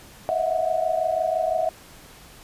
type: tone cluster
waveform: sine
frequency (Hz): 633 / 659 / 732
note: D#5 / E5 / F#5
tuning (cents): +30 / -1 / -19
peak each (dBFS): -25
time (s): 0.29-1.69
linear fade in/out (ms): 0
effects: pink hiss -47 dBFS RMS until 2.43 s + resampled to 32000 Hz